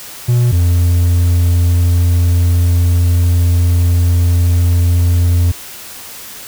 triangle tone pair in turn, 121 / 86.93 Hz, B2 / F2, -35 / -7 cents, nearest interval tritone, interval 572 cents, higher first, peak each -6 dBFS, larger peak neither, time 0.28-0.52 / 0.52-5.52 s, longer second, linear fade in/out 10 ms, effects white hiss -31 dBFS RMS until 6.47 s

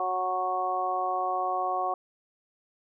harmonic tone, 184.1 Hz, F#3, 8 cents flat, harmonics 2 / 3 / 4 / 5 / 6, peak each -37 / -36 / -28 / -40 / -31 dBFS, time 0-1.94 s, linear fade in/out 2 ms, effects none

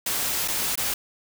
white noise with dropouts, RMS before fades -26 dBFS, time 0.06-0.94 s, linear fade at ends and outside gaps 5 ms, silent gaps 0.478-0.482 / 0.756-0.775 s, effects none

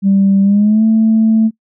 sine tone with pitch glide, 196 to 221.3 Hz, G3 to A3, 0 to +10 cents, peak -6 dBFS, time 0.02-1.51 s, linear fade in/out 50 ms, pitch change +210 cents, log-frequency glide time 0.42-0.84 s, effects noise-tail reverb RT60 0.1 s tail -23 dB re dry + tanh soft clip ceiling -3 dBFS

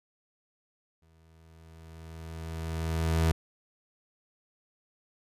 30% pulse tone with exponential growth, 81.3 Hz, E2, 23 cents flat, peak -19 dBFS, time 1.02-3.32 s, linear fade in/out 5 ms, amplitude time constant 500 ms, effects resampled to 32000 Hz

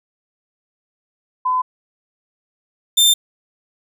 sine / sawtooth tone pair in turn, 1013 / 3586 Hz, B5 / A7, +44 / +32 cents, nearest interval octave + minor seventh, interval 2188 cents, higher second, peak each -15 / -7 dBFS, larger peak second, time 1.45-1.62 / 2.97-3.14 s, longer neither, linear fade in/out 10 ms, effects none

